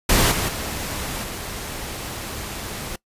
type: noise with level steps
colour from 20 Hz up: pink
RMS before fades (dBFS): -17 / -23 / -28 / -31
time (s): 0.09-2.96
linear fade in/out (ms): 5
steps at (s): 0.31 / 0.48 / 1.23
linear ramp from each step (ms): 10
effects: noise-tail reverb RT60 0.1 s tail -22 dB re dry + resampled to 32000 Hz